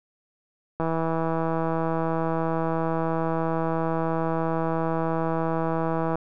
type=click train; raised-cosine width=1 ms; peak=-13 dBFS; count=874; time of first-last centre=0.8-6.156 s; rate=163 Hz; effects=none